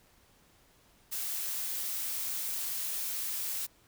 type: noise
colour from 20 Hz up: blue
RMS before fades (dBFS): -35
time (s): 1.11-3.67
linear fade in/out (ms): 20
effects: pink hiss -64 dBFS RMS until 3.87 s